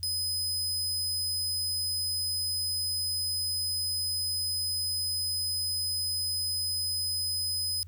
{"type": "tone", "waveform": "sawtooth", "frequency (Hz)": 5030, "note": "D#8", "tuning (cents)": 18, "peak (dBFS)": -26, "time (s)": [0.03, 7.83], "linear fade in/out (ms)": 0, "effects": ["added 87 Hz sine -43 dBFS peak until 7.87 s", "white hiss -70 dBFS RMS until 7.87 s"]}